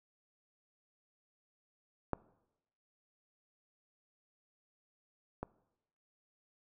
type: clicks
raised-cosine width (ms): 1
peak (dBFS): -18 / -24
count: 2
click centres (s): 2.133 / 5.43
effects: noise-tail reverb RT60 0.9 s tail -21 dB re dry